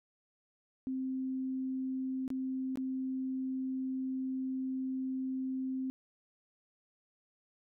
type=tone with dropouts; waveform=sine; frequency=261.6 Hz; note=C4; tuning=in tune; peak=-33 dBFS; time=0.87-5.9 s; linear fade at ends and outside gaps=0 ms; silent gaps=2.279-2.303 / 2.757-2.773 s; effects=none